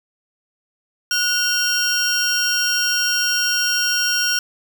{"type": "tone cluster", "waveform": "square", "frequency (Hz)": [1453, 2765, 3097, 5580], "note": ["F#6", "F7", "G7", "F8"], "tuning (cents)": [-32, -18, -22, -2], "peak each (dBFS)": [-22, -29, -29, -20], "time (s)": [1.11, 4.39], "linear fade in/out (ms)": 2, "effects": []}